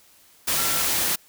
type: tone in noise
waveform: sine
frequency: 1356 Hz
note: E6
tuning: 49 cents sharp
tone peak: -33 dBFS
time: 0.57-0.82 s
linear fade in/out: 10 ms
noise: white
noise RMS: -23 dBFS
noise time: 0.47-1.16 s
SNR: -13 dB
effects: white hiss -55 dBFS RMS until 1.28 s